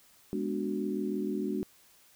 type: chord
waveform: sine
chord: G# half-diminished seventh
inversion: none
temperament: equal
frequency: 207.7 / 246.9 / 293.7 / 370 Hz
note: G#3 / B3 / D4 / F#4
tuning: 0 / 0 / 0 / 0 cents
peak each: -34 / -38 / -35 / -35 dBFS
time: 0.33-1.63 s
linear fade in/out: 0 ms
effects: white hiss -61 dBFS RMS until 2.15 s